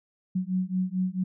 sine beating tone pair, 182.8 / 187.3 Hz, F#3 / F#3, -21 / +21 cents, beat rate 4.5 Hz, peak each -28 dBFS, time 0.35-1.24 s, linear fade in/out 10 ms, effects none

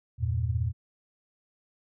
sine chord, E diminished, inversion none, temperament equal, 82.41 / 98 / 116.54 Hz, E2 / G2 / Bb2, 0 / 0 / 0 cents, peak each -29 / -33 / -28 dBFS, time 0.18-0.73 s, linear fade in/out 50 ms, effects none

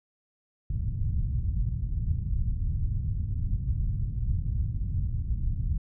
white low-pass noise, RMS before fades -28 dBFS, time 0.7-5.78 s, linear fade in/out 5 ms, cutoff 110 Hz, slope 24 dB/octave, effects none

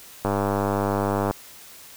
click train, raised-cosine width 1 ms, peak -9 dBFS, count 107, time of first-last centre 0.25-1.31 s, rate 100 Hz, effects white hiss -45 dBFS RMS until 1.96 s

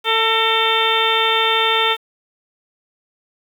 harmonic tone with a mistuned harmonic, 446.8 Hz, A4, 27 cents sharp, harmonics 1 / 2 / 3 / 4 / 5 / 6 / 7 / 8, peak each -22 / -21 / -21 / -25 / -24 / -25 / -23 / -20 dBFS, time 0.04-1.97 s, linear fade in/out 50 ms, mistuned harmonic 4, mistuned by +42 cents, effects 7-bit

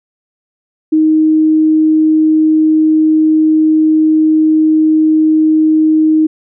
sine tone, 312.8 Hz, D#4, 9 cents sharp, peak -6 dBFS, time 0.92-6.27 s, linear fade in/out 10 ms, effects none

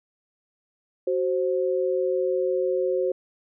sine tone pair together, 372.9 / 526.9 Hz, F#4 / C5, +14 / +12 cents, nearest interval tritone, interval 598 cents, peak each -24 dBFS, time 1.07-3.12 s, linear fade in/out 5 ms, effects none

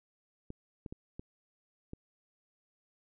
clicks, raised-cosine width 3 ms, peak -29 dBFS, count 5, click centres 0.504 / 0.862 / 0.925 / 1.195 / 1.934 s, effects none

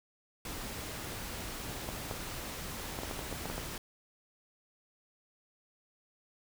pink noise, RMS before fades -41 dBFS, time 0.45-3.78 s, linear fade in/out 2 ms
clicks, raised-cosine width 1 ms, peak -24 dBFS, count 10, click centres 1.889 / 2.112 / 2.989 / 3.034 / 3.112 / 3.192 / 3.327 / 3.456 / 3.5 / 3.58 s
effects none

